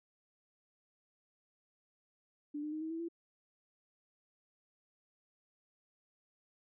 sine tone with pitch steps, 294 / 302.1 / 310.4 / 318.9 / 327.7 / 336.7 Hz, D4 / D4 / D#4 / D#4 / E4 / E4, +2 / +49 / -4 / +43 / -10 / +37 cents, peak -37 dBFS, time 2.54-3.086 s, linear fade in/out 10 ms, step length 91 ms, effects none

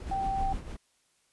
brown noise, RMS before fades -39 dBFS, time 0-0.59 s, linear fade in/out 2 ms
brown noise with tremolo, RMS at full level -35 dBFS, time 0.06-0.77 s, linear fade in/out 10 ms, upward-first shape triangle, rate 6.5 Hz, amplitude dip 60%
sine tone, 778 Hz, G5, 13 cents flat, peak -28 dBFS, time 0.11-0.53 s, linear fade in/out 5 ms
effects white hiss -70 dBFS RMS until 1.32 s + resampled to 24000 Hz

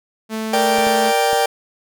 sawtooth tone, 220 Hz, A3, in tune, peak -18 dBFS, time 0.29-1.13 s, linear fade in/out 50 ms
40% pulse chord, G minor, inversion first, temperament equal, 466.2 / 587.3 / 784 Hz, Bb4 / D5 / G5, 0 / 0 / 0 cents, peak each -19 / -20 / -16 dBFS, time 0.53-1.46 s, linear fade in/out 5 ms
clicks, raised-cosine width 2 ms, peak -19 dBFS, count 3, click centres 0.785 / 0.869 / 1.331 s
effects none

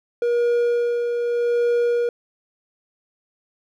triangle tone with tremolo, 476.9 Hz, A#4, 39 cents sharp, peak -14 dBFS, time 0.22-2.09 s, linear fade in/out 2 ms, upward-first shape sine, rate 0.83 Hz, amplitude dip 40%, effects none

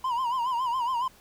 triangle tone with vibrato, 987.8 Hz, B5, in tune, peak -23 dBFS, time 0.04-1.08 s, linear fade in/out 5 ms, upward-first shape sine, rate 7.2 Hz, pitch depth 110 cents each way, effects pink hiss -56 dBFS RMS until 1.2 s

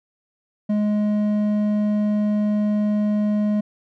sine tone with hard clipping, 209.3 Hz, G#3, 14 cents sharp, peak -19 dBFS, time 0.69-3.61 s, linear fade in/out 10 ms, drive 6 dB, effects none

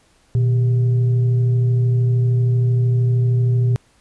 sine tone with frequency modulation, 120 Hz, B2, 49 cents flat, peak -13 dBFS, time 0.35-3.76 s, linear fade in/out 0 ms, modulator 273 Hz, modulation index 0.27, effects pink hiss -57 dBFS RMS until 4 s + resampled to 24000 Hz

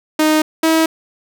sawtooth tone pair in turn, 309.7 / 322 Hz, D#4 / E4, -8 / -41 cents, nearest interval minor second, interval 67 cents, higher second, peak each -7 dBFS, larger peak neither, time 0.19-0.42 / 0.63-0.86 s, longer neither, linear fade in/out 5 ms, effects none

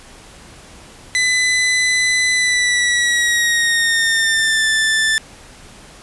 sawtooth tone with pitch glide, 2005 to 1765.7 Hz, B6 to A6, +26 to +6 cents, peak -10 dBFS, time 1.15-5.18 s, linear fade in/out 0 ms, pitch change -220 cents, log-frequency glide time 2.33-4.66 s, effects pink hiss -41 dBFS RMS until 6.02 s + resampled to 24000 Hz

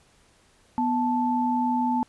sine tone pair together, 246.1 / 877 Hz, B3 / A5, -6 / -6 cents, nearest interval octave + minor seventh, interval 2200 cents, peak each -24 dBFS, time 0.78-2.03 s, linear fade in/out 0 ms, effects pink hiss -60 dBFS RMS until 2.08 s + resampled to 24000 Hz

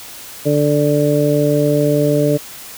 harmonic tone, 146.83 Hz, D3, in tune, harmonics 1 / 2 / 3 / 4, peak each -17 / -17 / -17 / -17 dBFS, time 0.45-2.38 s, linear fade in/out 20 ms, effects white hiss -34 dBFS RMS until 2.77 s

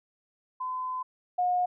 sine tone pair in turn, 1019 / 720.5 Hz, C6 / F#5, -46 / -46 cents, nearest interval tritone, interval 600 cents, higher first, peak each -30 / -23 dBFS, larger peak second, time 0.6-1.03 / 1.38-1.66 s, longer first, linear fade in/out 10 ms, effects none

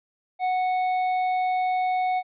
sine tone with tanh clipping, 738 Hz, F#5, 5 cents flat, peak -23 dBFS, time 0.39-2.23 s, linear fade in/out 50 ms, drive 9 dB, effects resampled to 8000 Hz

